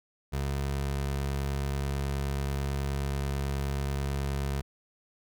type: tone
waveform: 25% pulse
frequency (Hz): 69.3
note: C#2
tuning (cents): 0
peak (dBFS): -25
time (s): 0.32-4.62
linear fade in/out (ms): 20
effects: none